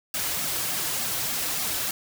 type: noise with flanger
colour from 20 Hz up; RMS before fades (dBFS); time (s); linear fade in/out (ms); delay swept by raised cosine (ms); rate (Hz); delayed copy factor
white; -28; 0.14-1.91; 2; 2 to 5; 3.4; -0.8
effects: none